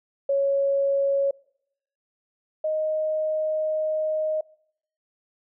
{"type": "tone pair in turn", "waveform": "sine", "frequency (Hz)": [554.4, 622.3], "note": ["C#5", "D#5"], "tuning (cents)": [0, 0], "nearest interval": "major second", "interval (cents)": 200, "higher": "second", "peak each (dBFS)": [-19, -22], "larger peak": "first", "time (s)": [[0.29, 1.31], [2.64, 4.41]], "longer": "second", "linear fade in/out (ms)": 5, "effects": ["noise-tail reverb RT60 0.7 s tail -24 dB re dry"]}